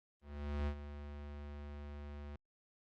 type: tone with ADSR envelope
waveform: square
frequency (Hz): 72.7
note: D2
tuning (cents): -17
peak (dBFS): -34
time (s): 0.21-2.36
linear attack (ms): 460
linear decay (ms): 75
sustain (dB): -12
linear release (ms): 4
effects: low-pass 3000 Hz 12 dB/octave + Opus 32 kbps